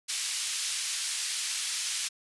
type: band-pass noise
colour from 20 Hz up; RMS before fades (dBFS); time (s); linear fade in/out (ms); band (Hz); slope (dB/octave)
white; -32; 0.08-2.09; 20; 2400 to 9000; 12
effects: resampled to 24000 Hz